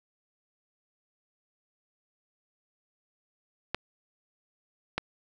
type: clicks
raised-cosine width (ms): 0.3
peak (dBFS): -12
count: 2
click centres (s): 3.746 / 4.98
effects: none